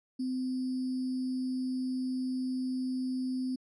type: tone with sample-and-hold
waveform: sine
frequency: 256.6 Hz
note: C4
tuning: 34 cents flat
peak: -30 dBFS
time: 0.19-3.56 s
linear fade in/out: 10 ms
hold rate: 4900 Hz
effects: low-pass 8000 Hz 12 dB/octave